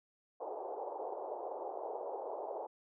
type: band-pass noise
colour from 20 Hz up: white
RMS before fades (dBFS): -42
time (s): 0.4-2.67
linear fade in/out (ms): 10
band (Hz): 380 to 870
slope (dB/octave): 48
effects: none